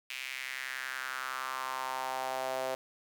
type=tone with high-pass filter sweep; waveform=sawtooth; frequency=130.81 Hz; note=C3; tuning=in tune; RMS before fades=-37 dBFS; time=0.1-2.75 s; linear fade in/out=2 ms; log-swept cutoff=2500 to 580 Hz; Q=3.5; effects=none